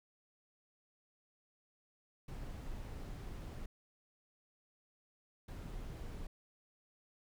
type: noise bursts at uneven times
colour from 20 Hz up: brown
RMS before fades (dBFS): -45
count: 2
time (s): 2.28-3.66 / 5.48-6.27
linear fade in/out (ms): 5
effects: none